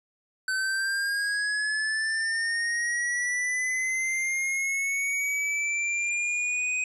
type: linear sweep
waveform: square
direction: up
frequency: 1521 to 2510 Hz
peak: -26 dBFS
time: 0.48-6.84 s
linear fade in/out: 2 ms
effects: resampled to 24000 Hz